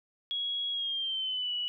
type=tone with pitch glide; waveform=sine; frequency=3322 to 2943 Hz; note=G#7 to F#7; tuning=0 to -10 cents; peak=-30 dBFS; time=0.31-1.68 s; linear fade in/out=0 ms; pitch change=-210 cents; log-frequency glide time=0.71-1.53 s; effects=none